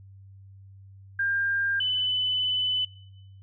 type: tone pair in turn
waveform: sine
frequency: 1600 / 3006 Hz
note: G6 / F#7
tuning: +35 / +27 cents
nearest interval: major seventh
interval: 1092 cents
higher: second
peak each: -23 dBFS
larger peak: neither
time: 1.19-1.8 / 1.8-2.85 s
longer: second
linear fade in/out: 5 ms
effects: noise-tail reverb RT60 0.9 s tail -20 dB re dry + added 97 Hz sine -46 dBFS peak until 3.42 s